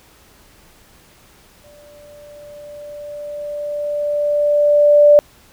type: tone with exponential growth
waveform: sine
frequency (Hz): 587.3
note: D5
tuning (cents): 0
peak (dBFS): -4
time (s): 1.64-5.19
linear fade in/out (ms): 0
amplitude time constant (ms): 770
effects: pink hiss -49 dBFS RMS until 5.52 s